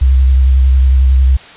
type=tone with vibrato; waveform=sine; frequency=65.41 Hz; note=C2; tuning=in tune; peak=-5 dBFS; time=0.01-1.37 s; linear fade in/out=10 ms; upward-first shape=sine; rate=11 Hz; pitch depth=41 cents each way; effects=white hiss -35 dBFS RMS until 1.56 s + resampled to 8000 Hz